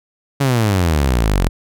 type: exponential sweep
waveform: sawtooth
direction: down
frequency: 143.6 to 41.2 Hz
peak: -9 dBFS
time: 0.4-1.49 s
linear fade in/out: 10 ms
effects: none